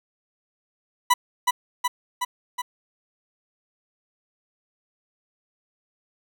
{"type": "tone with echo", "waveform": "40% pulse", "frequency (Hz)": 987.8, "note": "B5", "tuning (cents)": 0, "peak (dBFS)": -13, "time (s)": [1.1, 1.14], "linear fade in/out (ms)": 10, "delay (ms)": 370, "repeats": 4, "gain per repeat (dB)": -3, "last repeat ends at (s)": 2.62, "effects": []}